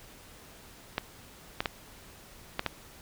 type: clicks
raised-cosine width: 0.3 ms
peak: -12 dBFS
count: 5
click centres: 0.981 / 1.605 / 1.658 / 2.594 / 2.663 s
effects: pink hiss -52 dBFS RMS until 3.01 s